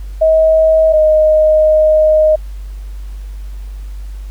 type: tone pair in turn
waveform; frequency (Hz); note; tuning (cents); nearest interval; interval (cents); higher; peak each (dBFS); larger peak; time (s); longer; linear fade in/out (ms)
sine; 637 / 620.7; D#5 / D#5; +41 / -4; unison; 45; first; -6; neither; 0.21-0.93 / 0.93-2.36; second; 10
effects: added 49 Hz sine -23 dBFS peak until 4.3 s + pink hiss -47 dBFS RMS until 4.3 s